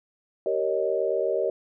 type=chord; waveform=sine; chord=Eb dominant seventh; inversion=first; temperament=equal with one note detuned; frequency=387.3 / 466.2 / 554.4 / 622.3 Hz; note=G4 / Bb4 / Db5 / Eb5; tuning=-21 / 0 / 0 / 0 cents; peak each=-28 dBFS; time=0.46-1.5 s; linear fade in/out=2 ms; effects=none